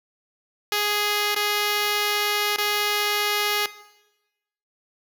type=tone with dropouts; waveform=5% pulse; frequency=415.3 Hz; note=G#4; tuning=in tune; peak=-10 dBFS; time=0.72-3.66 s; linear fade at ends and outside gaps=2 ms; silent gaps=1.347-1.362 / 2.562-2.583 s; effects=noise-tail reverb RT60 1.0 s tail -17 dB re dry